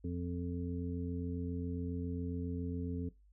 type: harmonic tone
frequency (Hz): 87.31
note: F2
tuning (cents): 0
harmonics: 1 / 2 / 3 / 5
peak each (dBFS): -39 / -42 / -40 / -46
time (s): 0.04-3.09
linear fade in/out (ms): 5
effects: noise-tail reverb RT60 0.2 s tail -20 dB re dry + added 50 Hz sine -61 dBFS peak until 3.32 s